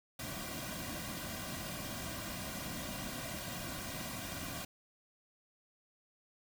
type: noise with comb filter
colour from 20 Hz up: pink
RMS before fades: -42 dBFS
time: 0.19-4.65 s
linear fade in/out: 5 ms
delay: 2.3 ms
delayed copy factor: -0.8
effects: none